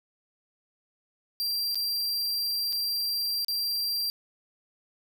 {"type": "tone with dropouts", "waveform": "45% pulse", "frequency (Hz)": 4731, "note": "D8", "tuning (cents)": 12, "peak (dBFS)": -26, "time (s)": [1.4, 4.1], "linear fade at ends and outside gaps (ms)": 0, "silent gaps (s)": [[1.746, 1.755], [2.725, 2.729], [3.447, 3.483]], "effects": []}